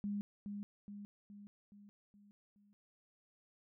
sine tone with echo, 203.9 Hz, G#3, 32 cents flat, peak -36 dBFS, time 0.04-0.21 s, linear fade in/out 0 ms, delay 420 ms, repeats 6, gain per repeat -5 dB, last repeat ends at 2.73 s, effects none

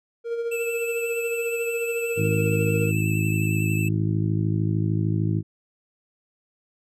triangle tone with tremolo, 466.4 Hz, A#4, 1 cent sharp, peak -21 dBFS, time 0.24-2.92 s, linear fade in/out 50 ms, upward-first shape sine, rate 14 Hz, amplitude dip 45%
square tone with vibrato, 2637 Hz, E7, in tune, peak -30 dBFS, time 0.51-3.89 s, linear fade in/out 10 ms, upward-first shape triangle, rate 11 Hz, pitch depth 24 cents each way
harmonic tone, 53.3 Hz, G#1, 46 cents sharp, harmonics 2 / 3 / 4 / 5 / 6 / 7, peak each -23 / -25 / -32 / -37 / -30 / -38 dBFS, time 2.16-5.43 s, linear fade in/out 50 ms
effects none

